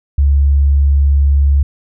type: tone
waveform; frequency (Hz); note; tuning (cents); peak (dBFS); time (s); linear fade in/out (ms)
sine; 70.3; C#2; +25; -7; 0.18-1.63; 5
effects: none